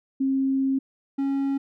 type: tone pair in turn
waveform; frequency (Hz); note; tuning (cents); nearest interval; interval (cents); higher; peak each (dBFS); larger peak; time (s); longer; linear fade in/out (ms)
sine / triangle; 268.4 / 274.8; C4 / C#4; +44 / -15; unison; 41; second; -20; neither; 0.2-0.79 / 1.18-1.58; first; 10
effects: none